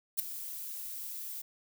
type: noise with ADSR envelope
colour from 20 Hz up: violet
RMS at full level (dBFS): -27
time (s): 0.17-1.42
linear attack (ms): 26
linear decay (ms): 6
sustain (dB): -14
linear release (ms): 9
effects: none